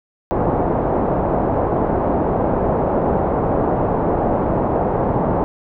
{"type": "low-pass noise", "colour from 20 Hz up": "white", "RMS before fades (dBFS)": -18, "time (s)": [0.31, 5.44], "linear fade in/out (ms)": 0, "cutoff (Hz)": 810, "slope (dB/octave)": 24, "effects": []}